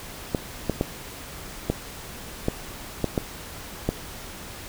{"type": "clicks", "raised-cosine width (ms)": 2, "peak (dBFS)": -8, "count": 8, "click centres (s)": [0.348, 0.697, 0.811, 1.7, 2.484, 3.043, 3.178, 3.89], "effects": ["pink hiss -39 dBFS RMS until 4.68 s"]}